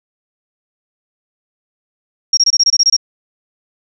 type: tone bursts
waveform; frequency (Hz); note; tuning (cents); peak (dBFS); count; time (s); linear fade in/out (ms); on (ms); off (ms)
sine; 5590; F8; +1; -7; 10; 2.33-2.966; 5; 42; 24
effects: none